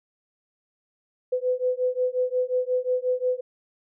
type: beating tone pair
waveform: sine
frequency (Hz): 501 / 506.6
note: B4 / B4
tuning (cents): +25 / +44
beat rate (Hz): 5.6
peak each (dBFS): -25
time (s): 1.32-3.41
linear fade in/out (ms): 10
effects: none